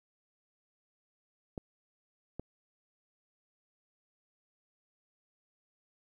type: clicks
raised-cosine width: 2 ms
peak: -25 dBFS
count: 2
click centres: 1.578 / 2.396 s
effects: 11-bit